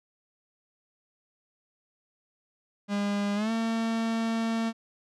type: tone with pitch glide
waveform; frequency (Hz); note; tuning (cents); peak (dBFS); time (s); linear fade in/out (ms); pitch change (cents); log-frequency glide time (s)
45% pulse; 203.1 to 226.7; G#3 to A#3; -38 to -48; -26; 2.88-4.73; 50; +190; 3.35-3.51
effects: low-pass 6000 Hz 12 dB/octave